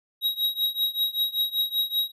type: tone with tremolo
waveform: square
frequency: 3819 Hz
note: A#7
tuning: 41 cents sharp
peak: -20 dBFS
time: 0.21-2.12 s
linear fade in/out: 50 ms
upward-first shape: triangle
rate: 5.2 Hz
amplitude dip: 95%
effects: resampled to 32000 Hz